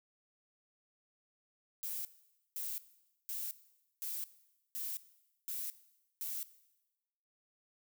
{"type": "noise bursts", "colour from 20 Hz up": "violet", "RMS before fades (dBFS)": -40, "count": 7, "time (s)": [1.83, 6.43], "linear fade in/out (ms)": 0, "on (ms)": 220, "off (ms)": 510, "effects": ["noise-tail reverb RT60 1.0 s tail -17 dB re dry"]}